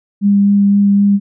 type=tone with vibrato; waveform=sine; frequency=201.1 Hz; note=G3; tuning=44 cents sharp; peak=-7 dBFS; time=0.21-1.2 s; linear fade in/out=50 ms; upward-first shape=sine; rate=3.9 Hz; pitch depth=9 cents each way; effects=none